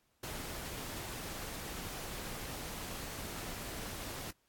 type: noise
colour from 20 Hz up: pink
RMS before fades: -43 dBFS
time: 0.23-4.31 s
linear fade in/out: 5 ms
effects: pink hiss -75 dBFS RMS until 4.48 s + AAC 64 kbps